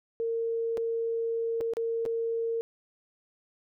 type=tone with dropouts; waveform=sine; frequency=458.4 Hz; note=A#4; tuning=29 cents flat; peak=-27 dBFS; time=0.2-2.61 s; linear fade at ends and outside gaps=0 ms; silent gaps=0.772-0.778 / 1.606-1.61 / 1.736-1.769 / 2.053-2.061 s; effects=none